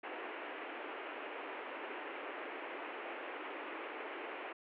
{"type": "band-pass noise", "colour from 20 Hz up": "pink", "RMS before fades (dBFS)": -45, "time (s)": [0.03, 4.53], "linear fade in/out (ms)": 10, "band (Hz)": [300, 2800], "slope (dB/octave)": 48, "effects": []}